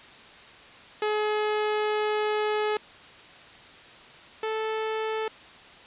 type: tone pair in turn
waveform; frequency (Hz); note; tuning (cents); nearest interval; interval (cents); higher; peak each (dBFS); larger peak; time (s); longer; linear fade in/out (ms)
sawtooth; 424.4 / 438.6; G#4 / A4; +38 / -6; minor second; 56; second; -20 / -23; first; 1.02-2.77 / 4.43-5.28; first; 2
effects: white hiss -48 dBFS RMS until 5.86 s + resampled to 8000 Hz